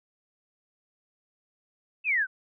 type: exponential sweep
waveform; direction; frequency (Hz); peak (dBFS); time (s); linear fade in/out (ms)
sine; down; 2700 to 1463; -22; 2.04-2.27; 50
effects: none